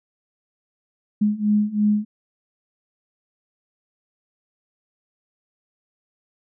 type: beating tone pair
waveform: sine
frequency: 207.7 / 210.7 Hz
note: G#3 / G#3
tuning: 0 / +25 cents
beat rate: 3 Hz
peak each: -21 / -19 dBFS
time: 1.21-2.05 s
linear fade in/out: 10 ms
effects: none